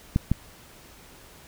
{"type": "clicks", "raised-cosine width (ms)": 5, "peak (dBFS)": -8, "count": 2, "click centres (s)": [0.161, 0.316], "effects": ["pink hiss -50 dBFS RMS until 1.47 s"]}